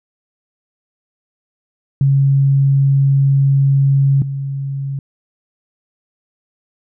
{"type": "tone pair in turn", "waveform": "sine", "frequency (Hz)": [137.7, 137.7], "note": ["C#3", "C#3"], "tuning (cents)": [-11, -11], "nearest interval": "unison", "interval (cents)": 0, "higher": "neither", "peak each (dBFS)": [-9, -19], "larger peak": "first", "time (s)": [[2.01, 4.22], [4.22, 4.99]], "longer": "first", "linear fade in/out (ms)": 2, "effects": []}